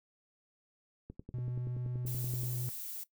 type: click train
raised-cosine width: 3 ms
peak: -32 dBFS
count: 15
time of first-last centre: 1.1-2.433 s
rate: 10.5 Hz
type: tone with vibrato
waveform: triangle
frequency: 123.47 Hz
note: B2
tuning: in tune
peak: -33 dBFS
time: 1.34-2.69 s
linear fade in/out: 0 ms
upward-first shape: triangle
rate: 11 Hz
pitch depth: 10 cents each way
type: noise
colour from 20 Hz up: violet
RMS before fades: -42 dBFS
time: 2.06-3.04 s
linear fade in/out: 10 ms
effects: noise-tail reverb RT60 0.1 s tail -17 dB re dry